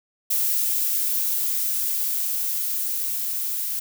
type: noise with level ramp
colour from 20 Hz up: violet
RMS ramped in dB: -22 to -27 dBFS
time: 0.3-3.8 s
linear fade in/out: 10 ms
effects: none